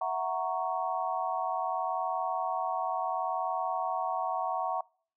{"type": "chord", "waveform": "sine", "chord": "F# dominant seventh", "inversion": "third", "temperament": "equal", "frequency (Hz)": [659.3, 740, 932.3, 1108.7], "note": ["E5", "F#5", "A#5", "C#6"], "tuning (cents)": [0, 0, 0, 0], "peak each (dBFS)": [-36, -32, -35, -35], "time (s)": [0.01, 4.81], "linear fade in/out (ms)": 5, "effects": ["noise-tail reverb RT60 0.5 s tail -26 dB re dry"]}